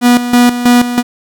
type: tone with tremolo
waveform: 45% pulse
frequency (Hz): 243.5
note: B3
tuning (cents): -24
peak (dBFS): -4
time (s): 0.01-1.03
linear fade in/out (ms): 50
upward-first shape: square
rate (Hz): 3.1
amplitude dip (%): 70
effects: none

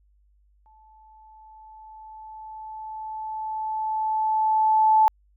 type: tone with exponential growth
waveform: sine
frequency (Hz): 871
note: A5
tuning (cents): -18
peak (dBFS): -13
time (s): 0.66-5.08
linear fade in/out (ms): 0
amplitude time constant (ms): 960
effects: added 50 Hz sine -58 dBFS peak until 5.36 s

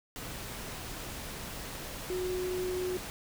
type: tone in noise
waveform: sine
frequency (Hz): 365.9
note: F#4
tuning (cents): -19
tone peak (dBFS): -31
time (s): 2.1-2.97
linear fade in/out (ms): 0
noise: pink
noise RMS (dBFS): -41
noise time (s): 0.16-3.1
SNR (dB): +7
effects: none

